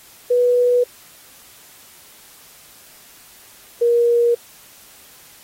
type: tone pair in turn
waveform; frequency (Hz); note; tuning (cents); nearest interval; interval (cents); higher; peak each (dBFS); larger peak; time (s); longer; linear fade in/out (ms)
sine; 490 / 473.6; B4 / A#4; -14 / +27; minor second; 59; first; -12; neither; 0.3-0.84 / 3.81-4.35; neither; 10
effects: white hiss -46 dBFS RMS until 5.43 s + AAC 48 kbps